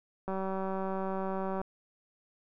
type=click train; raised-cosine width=1 ms; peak=-22 dBFS; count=256; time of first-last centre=0.28-1.615 s; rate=191 Hz; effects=none